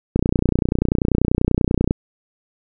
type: click train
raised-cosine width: 3 ms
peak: -3 dBFS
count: 54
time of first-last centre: 0.16-1.909 s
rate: 30.3 Hz
effects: none